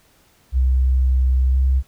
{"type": "tone with pitch glide", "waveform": "sine", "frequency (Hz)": [64.4, 65.68], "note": ["C2", "C2"], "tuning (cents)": [-27, 7], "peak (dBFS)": -13, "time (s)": [0.52, 1.83], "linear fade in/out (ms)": 50, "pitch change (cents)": 34, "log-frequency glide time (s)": [1.51, 1.56], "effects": ["pink hiss -56 dBFS RMS until 1.87 s"]}